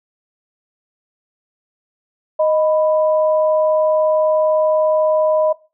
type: tone pair together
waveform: sine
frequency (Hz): 622 / 991.4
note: D#5 / B5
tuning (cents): -1 / +6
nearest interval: minor sixth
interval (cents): 807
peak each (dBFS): -12 / -23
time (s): 2.39-5.53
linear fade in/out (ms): 10
effects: noise-tail reverb RT60 0.3 s tail -19 dB re dry